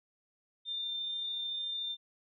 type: tone with amplitude modulation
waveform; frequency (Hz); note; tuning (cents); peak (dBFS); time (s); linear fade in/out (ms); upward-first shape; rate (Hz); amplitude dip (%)
sine; 3601; A7; +39; -33; 0.65-1.97; 50; sine; 33.6; 25
effects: none